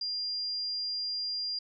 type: tone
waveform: sine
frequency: 4800 Hz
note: D8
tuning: 37 cents sharp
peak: -31 dBFS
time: 0.01-1.59 s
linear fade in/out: 5 ms
effects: none